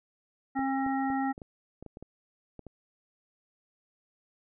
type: harmonic tone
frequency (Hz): 269.1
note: C4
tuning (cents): +49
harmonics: 1 / 3 / 5 / 7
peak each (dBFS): -29 / -31 / -40 / -40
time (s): 0.55-1.33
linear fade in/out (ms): 20
type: clicks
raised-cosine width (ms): 2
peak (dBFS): -30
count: 11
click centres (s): 0.592 / 0.864 / 1.102 / 1.379 / 1.418 / 1.826 / 1.863 / 1.971 / 2.026 / 2.593 / 2.667
effects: none